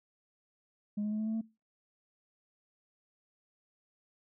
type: tone with pitch steps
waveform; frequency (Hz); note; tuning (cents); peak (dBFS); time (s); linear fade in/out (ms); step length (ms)
sine; 207.7 / 210.8 / 214 / 217.3 / 220.6 / 223.9; G#3 / G#3 / A3 / A3 / A3 / A3; 0 / +26 / -48 / -21 / +5 / +30; -29; 0.97-1.414; 10; 74
effects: noise-tail reverb RT60 0.3 s tail -24 dB re dry + tanh soft clip ceiling -29 dBFS